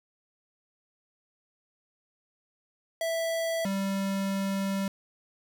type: tone pair in turn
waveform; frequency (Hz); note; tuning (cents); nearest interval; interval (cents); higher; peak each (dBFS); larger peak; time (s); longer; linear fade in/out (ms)
square; 659 / 195.39; E5 / G3; -1 / -5; octave + major sixth; 2104; first; -28; neither; 3.01-3.65 / 3.65-4.88; second; 2
effects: none